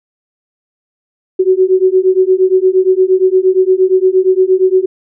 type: beating tone pair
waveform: sine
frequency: 370 / 378.6 Hz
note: F#4 / F#4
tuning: 0 / +40 cents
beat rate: 8.6 Hz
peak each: -10 dBFS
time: 1.39-4.86 s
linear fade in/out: 10 ms
effects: none